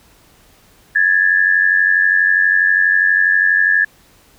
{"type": "tone pair together", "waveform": "sine", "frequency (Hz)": [1667.7, 1760], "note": ["G#6", "A6"], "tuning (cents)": [7, 0], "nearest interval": "minor second", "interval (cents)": 93, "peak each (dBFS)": -13, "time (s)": [0.95, 3.85], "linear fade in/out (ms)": 10, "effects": ["pink hiss -50 dBFS RMS until 4.38 s"]}